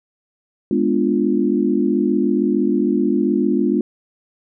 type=chord; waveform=sine; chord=G# diminished seventh; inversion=none; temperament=equal; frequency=207.7 / 246.9 / 293.7 / 349.2 Hz; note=G#3 / B3 / D4 / F4; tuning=0 / 0 / 0 / 0 cents; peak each=-20 dBFS; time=0.71-3.81 s; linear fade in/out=2 ms; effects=none